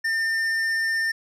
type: tone with tanh clipping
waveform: sine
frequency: 1804 Hz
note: A6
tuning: 43 cents sharp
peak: -23 dBFS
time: 0.04-1.12 s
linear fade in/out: 10 ms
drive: 10 dB
effects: none